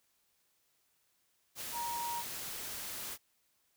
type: tone in noise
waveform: sine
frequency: 944 Hz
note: A#5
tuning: 22 cents sharp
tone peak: -36 dBFS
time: 1.72-2.24 s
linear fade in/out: 50 ms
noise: white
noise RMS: -42 dBFS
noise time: 1.55-3.18 s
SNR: +3 dB
effects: white hiss -75 dBFS RMS until 3.76 s